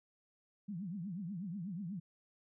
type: tone with vibrato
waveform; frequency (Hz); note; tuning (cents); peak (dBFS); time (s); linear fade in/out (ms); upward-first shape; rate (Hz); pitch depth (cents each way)
sine; 185; F#3; 0; -39; 0.68-2; 10; triangle; 8.2; 280
effects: none